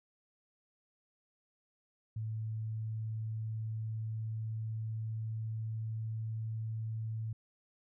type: tone with pitch glide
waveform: sine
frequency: 110 to 111.02 Hz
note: A2 to A2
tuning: 0 to +16 cents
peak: -35 dBFS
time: 2.16-7.33 s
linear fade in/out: 5 ms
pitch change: +16 cents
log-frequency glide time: 2.28-6.54 s
effects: none